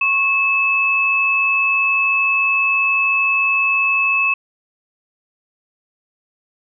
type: tone pair together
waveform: sine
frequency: 1096 / 2607 Hz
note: C#6 / E7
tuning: -20 / -20 cents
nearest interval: octave + minor third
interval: 1500 cents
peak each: -22 / -14 dBFS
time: 0.01-4.34 s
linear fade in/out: 5 ms
effects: none